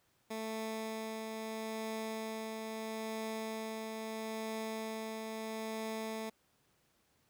15% pulse tone with tremolo, 220.8 Hz, A3, 6 cents sharp, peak -31 dBFS, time 0.3-6.3 s, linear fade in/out 10 ms, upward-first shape triangle, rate 0.76 Hz, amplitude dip 30%, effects pink hiss -73 dBFS RMS until 7.29 s + high-pass 80 Hz 12 dB/octave

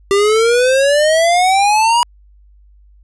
square exponential sweep, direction up, 392 to 972 Hz, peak -10 dBFS, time 0.11-2.03 s, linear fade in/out 0 ms, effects added 50 Hz sine -43 dBFS peak until 3.03 s + resampled to 24000 Hz

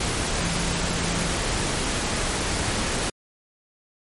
sine tone in noise, 170.5 Hz, F3, 41 cents flat, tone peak -29 dBFS, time 0.39-1.31 s, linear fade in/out 5 ms, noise pink, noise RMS -25 dBFS, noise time 0-3.1 s, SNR -7 dB, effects MP3 48 kbps

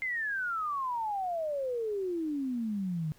sine exponential sweep, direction down, 2109 to 150 Hz, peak -30 dBFS, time 0.02-3.12 s, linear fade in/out 0 ms, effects pink hiss -62 dBFS RMS until 3.18 s

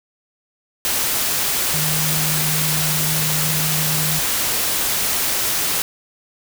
sine tone in noise, 154.5 Hz, D#3, 12 cents flat, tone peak -23 dBFS, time 1.74-4.19 s, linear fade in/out 0 ms, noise white, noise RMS -20 dBFS, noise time 0.85-5.82 s, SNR -6 dB, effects none

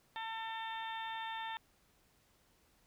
harmonic tone, 448.5 Hz, A4, 33 cents sharp, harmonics 2 / 3 / 4 / 5 / 6 / 7 / 8, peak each -41 / -52 / -46 / -55 / -54 / -55 / -49 dBFS, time 0.16-1.57 s, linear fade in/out 0 ms, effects pink hiss -71 dBFS RMS until 2.86 s

